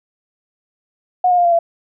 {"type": "tone with pitch steps", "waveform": "sine", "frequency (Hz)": [728, 714.7, 701.6, 688.7, 676.1], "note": ["F#5", "F5", "F5", "F5", "E5"], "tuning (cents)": [-28, 40, 8, -24, 44], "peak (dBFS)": -10, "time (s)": [1.24, 1.59], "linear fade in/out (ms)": 5, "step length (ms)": 70, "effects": []}